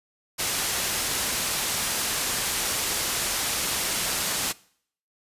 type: low-pass noise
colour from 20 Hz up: white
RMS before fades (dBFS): -27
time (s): 0.38-4.53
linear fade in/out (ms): 20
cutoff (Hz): 11000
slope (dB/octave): 12
effects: noise-tail reverb RT60 0.6 s tail -22 dB re dry + resampled to 32000 Hz